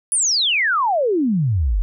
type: exponential sweep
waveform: sine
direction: down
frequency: 10240 to 41.2 Hz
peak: -15 dBFS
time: 0.12-1.82 s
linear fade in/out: 0 ms
effects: none